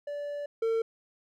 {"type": "tone pair in turn", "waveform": "triangle", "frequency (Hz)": [580, 452.5], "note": ["D5", "A4"], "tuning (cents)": [-22, 48], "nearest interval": "major third", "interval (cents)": 430, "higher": "first", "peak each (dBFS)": [-31, -23], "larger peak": "second", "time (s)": [[0.07, 0.46], [0.62, 0.82]], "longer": "first", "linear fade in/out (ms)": 5, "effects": []}